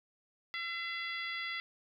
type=harmonic tone; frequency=678 Hz; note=E5; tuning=49 cents sharp; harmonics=2 / 3 / 4 / 5 / 6 / 7; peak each=-45 / -38 / -47 / -44 / -52 / -49 dBFS; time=0.54-1.6 s; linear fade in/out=0 ms; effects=12-bit